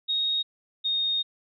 sine tone pair in turn, 3744 / 3703 Hz, A#7 / A#7, +7 / -12 cents, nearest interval unison, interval 19 cents, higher first, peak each -23 dBFS, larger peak neither, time 0.08-0.43 / 0.84-1.23 s, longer second, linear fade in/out 20 ms, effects none

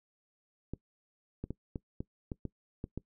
clicks, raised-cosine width 3 ms, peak -24 dBFS, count 9, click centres 0.736 / 1.44 / 1.506 / 1.758 / 2.005 / 2.318 / 2.453 / 2.841 / 2.976 s, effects noise-tail reverb RT60 0.1 s tail -21 dB re dry

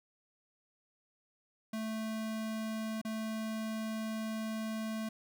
square tone with dropouts, 220 Hz, A3, in tune, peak -36 dBFS, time 1.73-5.09 s, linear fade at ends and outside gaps 5 ms, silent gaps 3.015-3.049 s, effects none

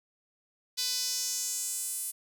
sawtooth tone with high-pass filter sweep, 500 Hz, B4, 21 cents sharp, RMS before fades -33 dBFS, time 0.77-2.12 s, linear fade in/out 20 ms, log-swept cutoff 4400 to 9900 Hz, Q 2.6, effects none

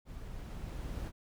brown noise with level ramp, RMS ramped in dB -46 to -38 dBFS, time 0.05-1.12 s, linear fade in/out 50 ms, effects none

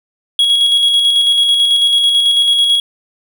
triangle tone with tremolo, 3322 Hz, G#7, in tune, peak -6 dBFS, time 0.39-2.8 s, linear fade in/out 2 ms, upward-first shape square, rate 9.1 Hz, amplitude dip 30%, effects none

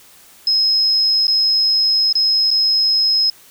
sine tone with dropouts, 5130 Hz, E8, 48 cents flat, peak -12 dBFS, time 0.47-3.3 s, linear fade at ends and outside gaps 2 ms, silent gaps 1.27-1.28 / 2.127-2.153 / 2.506-2.512 s, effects white hiss -46 dBFS RMS until 3.5 s

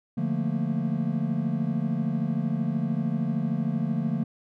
triangle chord, Bb major seventh, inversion first, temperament equal, 146.83 / 174.61 / 220 / 233.1 Hz, D3 / F3 / A3 / Bb3, 0 / 0 / 0 / 0 cents, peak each -28 dBFS, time 0.17-4.24 s, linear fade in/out 10 ms, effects none

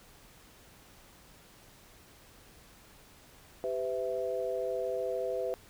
sine chord, E minor, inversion first, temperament equal with one note detuned, 392 / 505.1 / 659.3 Hz, G4 / B4 / E5, 0 / +39 / 0 cents, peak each -37 / -33 / -36 dBFS, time 3.64-5.54 s, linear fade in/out 0 ms, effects pink hiss -57 dBFS RMS until 5.69 s

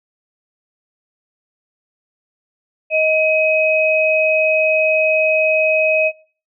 sine tone pair together, 628.6 / 2534 Hz, D#5 / D#7, +18 / +31 cents, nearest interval 2 octaves, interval 2413 cents, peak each -15 dBFS, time 2.9-6.12 s, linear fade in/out 50 ms, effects noise-tail reverb RT60 0.4 s tail -20 dB re dry

